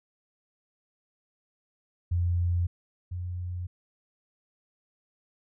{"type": "tone pair in turn", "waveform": "sine", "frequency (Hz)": [87.31, 89.2], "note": ["F2", "F2"], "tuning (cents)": [0, 37], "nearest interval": "unison", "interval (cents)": 37, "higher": "second", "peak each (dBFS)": [-23, -31], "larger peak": "first", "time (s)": [[2.11, 2.67], [3.11, 3.67]], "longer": "neither", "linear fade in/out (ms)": 10, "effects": []}